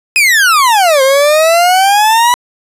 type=exponential two-way sweep; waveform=40% pulse; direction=down then up; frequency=2567 to 524 to 988 Hz; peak=-5 dBFS; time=0.16-2.34 s; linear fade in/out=0 ms; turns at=1.02 s; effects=resampled to 32000 Hz